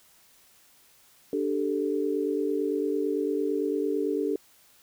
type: chord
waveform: sine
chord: D suspended fourth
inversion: none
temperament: just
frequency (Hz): 293.7 / 391.6 / 440.5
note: D4 / G4 / A4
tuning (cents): 0 / -2 / +2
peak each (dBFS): -29 / -29 / -29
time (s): 1.33-4.36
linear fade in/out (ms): 2
effects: white hiss -59 dBFS RMS until 4.82 s